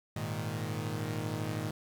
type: chord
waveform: sawtooth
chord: Ab suspended second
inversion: none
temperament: equal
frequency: 103.83 / 116.54 / 155.56 Hz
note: Ab2 / Bb2 / Eb3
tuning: 0 / 0 / 0 cents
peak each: -34 dBFS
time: 0.16-1.71 s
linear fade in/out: 5 ms
effects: 11-bit